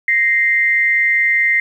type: tone pair together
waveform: sine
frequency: 1864.7 / 2085 Hz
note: A#6 / C7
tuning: 0 / -7 cents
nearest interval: major second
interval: 193 cents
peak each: -16 / -13 dBFS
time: 0.08-1.6 s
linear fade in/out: 2 ms
effects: 8-bit